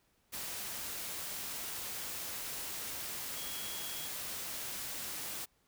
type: tone in noise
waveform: sine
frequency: 3307 Hz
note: G#7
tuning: 8 cents flat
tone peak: -47 dBFS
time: 3.36-4.09 s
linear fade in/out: 20 ms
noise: white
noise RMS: -41 dBFS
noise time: 0.32-5.46 s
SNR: -9 dB
effects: pink hiss -73 dBFS RMS until 5.67 s